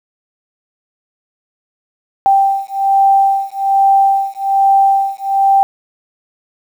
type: beating tone pair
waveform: sine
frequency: 784 / 785.2 Hz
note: G5 / G5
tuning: 0 / +3 cents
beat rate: 1.2 Hz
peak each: -12 dBFS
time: 2.26-5.63 s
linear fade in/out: 0 ms
effects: 7-bit